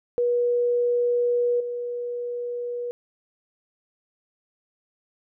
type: tone with level steps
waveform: sine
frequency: 483.4 Hz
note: B4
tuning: 37 cents flat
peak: -19 / -27 dBFS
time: 0.18-2.91 s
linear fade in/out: 0 ms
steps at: 1.6 s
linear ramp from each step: 5 ms
effects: none